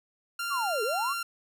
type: tone with pitch glide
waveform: sawtooth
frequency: 1389 to 1380.2 Hz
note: F6 to F6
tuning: -10 to -21 cents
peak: -27 dBFS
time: 0.39-1.23 s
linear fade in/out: 5 ms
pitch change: -11 cents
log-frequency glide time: 0.71-0.91 s
type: linear two-way sweep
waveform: sine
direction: down then up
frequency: 1188 to 405.2 to 1188 Hz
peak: -28 dBFS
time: 0.5-1.14 s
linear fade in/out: 20 ms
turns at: 0.83 s
effects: none